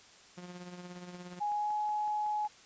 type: tone with tremolo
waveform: sawtooth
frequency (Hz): 178.3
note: F3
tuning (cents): +36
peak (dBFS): -38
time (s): 0.37-1.4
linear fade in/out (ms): 10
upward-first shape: triangle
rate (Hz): 17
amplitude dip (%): 60
type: click train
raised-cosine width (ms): 0.5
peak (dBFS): -40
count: 9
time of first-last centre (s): 0.96-2.45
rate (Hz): 5.37
type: tone with pitch glide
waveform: sine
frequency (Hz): 830.6 to 843.2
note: G#5 to G#5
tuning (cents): 0 to +26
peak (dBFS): -30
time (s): 1.4-2.48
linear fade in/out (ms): 20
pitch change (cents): +26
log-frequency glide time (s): 1.52-1.73
effects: white hiss -57 dBFS RMS until 2.65 s + resampled to 16000 Hz